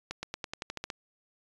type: accelerating click train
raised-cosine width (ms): 0.2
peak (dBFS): -18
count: 10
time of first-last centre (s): 0.11-0.902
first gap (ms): 120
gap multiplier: 0.92
effects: resampled to 24000 Hz